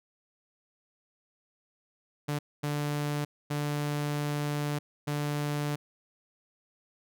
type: tone bursts at uneven times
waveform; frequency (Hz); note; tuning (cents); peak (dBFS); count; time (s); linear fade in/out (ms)
sawtooth; 146.83; D3; 0; -25; 4; 2.28-2.39 / 2.63-3.25 / 3.5-4.79 / 5.07-5.76; 10
effects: none